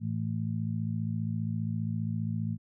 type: harmonic tone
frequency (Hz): 55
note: A1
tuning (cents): 0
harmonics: 2 / 3 / 4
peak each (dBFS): -32 / -34 / -35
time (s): 0-2.58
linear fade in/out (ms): 50
effects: none